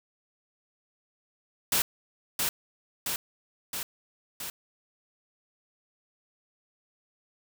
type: noise with echo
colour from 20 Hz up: white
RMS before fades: -25 dBFS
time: 1.72-1.82 s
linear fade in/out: 2 ms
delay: 670 ms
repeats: 4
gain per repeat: -3 dB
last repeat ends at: 4.5 s
effects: none